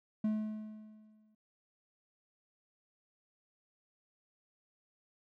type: tone with exponential decay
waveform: triangle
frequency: 215.1 Hz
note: A3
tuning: 39 cents flat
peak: -26 dBFS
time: 0.24-1.35 s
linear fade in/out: 5 ms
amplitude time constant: 240 ms
effects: none